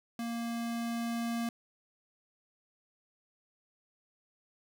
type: tone with level ramp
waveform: square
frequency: 233.1 Hz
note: A#3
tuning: in tune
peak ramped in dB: -35 to -32 dBFS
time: 0.19-1.49 s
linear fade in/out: 2 ms
effects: none